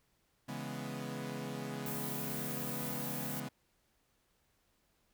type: chord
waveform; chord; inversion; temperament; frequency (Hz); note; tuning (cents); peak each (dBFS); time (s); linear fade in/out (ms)
sawtooth; C# minor seventh; none; equal; 138.59 / 164.81 / 207.7 / 246.9; C#3 / E3 / G#3 / B3; 0 / 0 / 0 / 0; -40 / -43 / -41 / -40; 0.48-3.49; 10
type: noise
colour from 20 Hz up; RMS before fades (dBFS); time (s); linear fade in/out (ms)
violet; -42; 1.86-3.4; 2
effects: pink hiss -75 dBFS RMS until 5.13 s